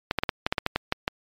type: clicks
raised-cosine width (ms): 0.3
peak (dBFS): -7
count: 11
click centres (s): 0.111 / 0.187 / 0.235 / 0.292 / 0.465 / 0.525 / 0.582 / 0.664 / 0.76 / 0.924 / 1.079
effects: MP3 96 kbps